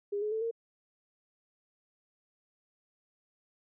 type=tone with pitch steps; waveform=sine; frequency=406.8 / 423.6 / 441.1 / 459.3 Hz; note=G#4 / G#4 / A4 / A#4; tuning=-36 / +34 / +4 / -26 cents; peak=-30 dBFS; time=0.12-0.512 s; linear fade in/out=10 ms; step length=98 ms; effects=none